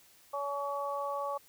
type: harmonic tone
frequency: 282.8 Hz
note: C#4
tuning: 35 cents sharp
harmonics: 2 / 3 / 4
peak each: -36 / -39 / -36 dBFS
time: 0.33-1.38 s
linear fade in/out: 10 ms
effects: white hiss -61 dBFS RMS until 1.48 s